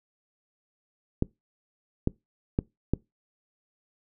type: clicks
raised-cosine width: 3 ms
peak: -10 dBFS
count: 4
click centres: 1.224 / 2.074 / 2.589 / 2.936 s
effects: noise-tail reverb RT60 0.2 s tail -23 dB re dry